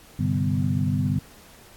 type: tone cluster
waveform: sine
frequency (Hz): 99.5 / 130.4 / 147.7 / 194 / 248.8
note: G2 / C3 / D3 / G3 / B3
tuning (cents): +26 / -5 / +10 / -18 / +13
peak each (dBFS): -26 / -30 / -25 / -28 / -28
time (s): 0.19-1.19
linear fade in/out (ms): 5
effects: pink hiss -50 dBFS RMS until 1.76 s + AAC 64 kbps